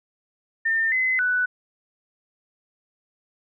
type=tone with pitch steps; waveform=sine; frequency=1806 / 2038 / 1488 Hz; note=A6 / C7 / F#6; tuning=+45 / -46 / +9 cents; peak=-19 dBFS; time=0.65-1.46 s; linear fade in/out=10 ms; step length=270 ms; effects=none